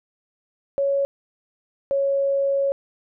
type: tone pair in turn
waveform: sine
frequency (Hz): 556 / 553.1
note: C#5 / C#5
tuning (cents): +5 / -4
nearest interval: unison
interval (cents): 9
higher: first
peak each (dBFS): -18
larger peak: neither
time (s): 0.78-1.05 / 1.91-2.72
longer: second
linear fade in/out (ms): 0
effects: none